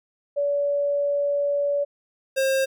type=tone pair in turn; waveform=sine / square; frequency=572 / 534.3 Hz; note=D5 / C5; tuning=-46 / +36 cents; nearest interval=minor second; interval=118 cents; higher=first; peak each=-20 dBFS; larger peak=neither; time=0.36-1.85 / 2.36-2.66 s; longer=first; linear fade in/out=20 ms; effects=none